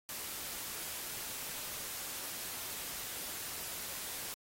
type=noise; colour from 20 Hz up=white; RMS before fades=-42 dBFS; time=0.09-4.34 s; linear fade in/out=0 ms; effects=AAC 48 kbps